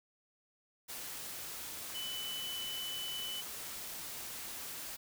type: tone in noise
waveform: sine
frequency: 2997 Hz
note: F#7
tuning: 22 cents sharp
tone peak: -39 dBFS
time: 1.94-3.42 s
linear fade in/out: 20 ms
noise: white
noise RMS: -44 dBFS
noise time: 0.88-4.97 s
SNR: +2 dB
effects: none